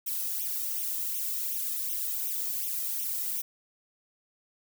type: noise with flanger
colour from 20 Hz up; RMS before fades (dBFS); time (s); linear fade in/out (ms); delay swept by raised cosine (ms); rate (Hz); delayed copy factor
violet; -32; 0.06-3.42; 10; 0.32 to 1.62; 2.7; +1
effects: none